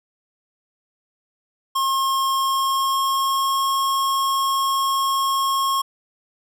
square tone with pitch glide, 1075 to 1085 Hz, C6 to C#6, +47 to -37 cents, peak -19 dBFS, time 1.75-5.82 s, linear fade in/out 10 ms, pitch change +16 cents, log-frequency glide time 2.34-3.66 s, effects none

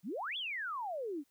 sine exponential two-way sweep, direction up then down, 159.7 to 3520 to 265.7 Hz, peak -36 dBFS, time 0.03-1.24 s, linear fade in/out 50 ms, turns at 0.37 s, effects white hiss -75 dBFS RMS until 1.3 s

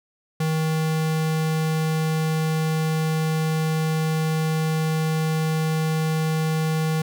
square tone, 158.2 Hz, D#3, 29 cents sharp, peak -21 dBFS, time 0.4-7.02 s, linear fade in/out 5 ms, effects none

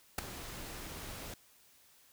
pink noise with ADSR envelope, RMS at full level -29 dBFS, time 0.18-1.34 s, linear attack 6 ms, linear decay 7 ms, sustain -16 dB, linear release 3 ms, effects white hiss -64 dBFS RMS until 2.12 s

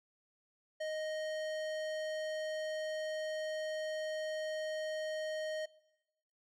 sine tone with tanh clipping, 622.3 Hz, D#5, in tune, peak -38 dBFS, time 0.8-5.66 s, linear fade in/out 10 ms, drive 18 dB, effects noise-tail reverb RT60 1.0 s tail -22 dB re dry

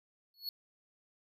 square tone with exponential growth, 4376 Hz, C#8, 23 cents flat, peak -33 dBFS, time 0.34-0.49 s, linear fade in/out 1 ms, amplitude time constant 32 ms, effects none

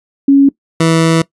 sine / 20% pulse tone pair in turn, 277.2 / 163.5 Hz, C#4 / E3, 0 / -14 cents, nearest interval major sixth, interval 914 cents, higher first, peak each -3 dBFS, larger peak neither, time 0.28-0.49 / 0.8-1.22 s, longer second, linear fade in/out 5 ms, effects noise-tail reverb RT60 0.1 s tail -20 dB re dry + resampled to 24000 Hz

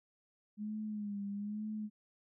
sine tone with vibrato, 207.7 Hz, G#3, in tune, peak -37 dBFS, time 0.57-1.9 s, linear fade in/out 50 ms, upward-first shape sine, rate 1.1 Hz, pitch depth 61 cents each way, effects none

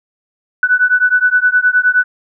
sine beating tone pair, 1485 / 1494.6 Hz, F#6 / F#6, +6 / +17 cents, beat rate 9.6 Hz, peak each -12 dBFS, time 0.63-2.04 s, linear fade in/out 2 ms, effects none

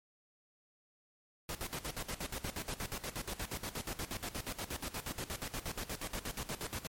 pink noise with tremolo, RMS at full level -39 dBFS, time 1.49-6.87 s, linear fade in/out 2 ms, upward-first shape square, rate 8.4 Hz, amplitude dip 80%, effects MP3 64 kbps

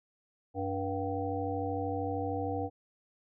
harmonic tone with a mistuned harmonic, 96.5 Hz, G2, 27 cents flat, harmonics 1 / 3 / 5 / 7 / 8, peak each -37 / -37 / -36 / -40 / -38 dBFS, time 0.54-2.7 s, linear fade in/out 50 ms, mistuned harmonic 7, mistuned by +59 cents, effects none

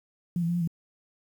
sine tone with pitch steps, 174.5 / 167.4 / 173 / 174.8 / 165.8 Hz, F3 / E3 / F3 / F3 / E3, -1 / +27 / -16 / +2 / +10 cents, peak -24 dBFS, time 0.36-0.675 s, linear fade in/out 2 ms, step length 63 ms, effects 9-bit

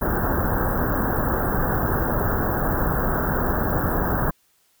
pink band-stop noise, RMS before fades -22 dBFS, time 0.01-4.31 s, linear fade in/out 10 ms, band 1700 to 14000 Hz, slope 96 dB/octave, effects white hiss -63 dBFS RMS until 4.8 s

